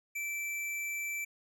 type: tone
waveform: square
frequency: 2330 Hz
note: D7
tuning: 14 cents flat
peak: -35 dBFS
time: 0.15-1.25 s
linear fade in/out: 10 ms
effects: none